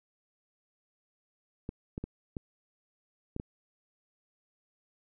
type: clicks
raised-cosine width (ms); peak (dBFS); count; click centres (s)
3; -23; 6; 1.691 / 1.979 / 2.04 / 2.368 / 3.364 / 3.399
effects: none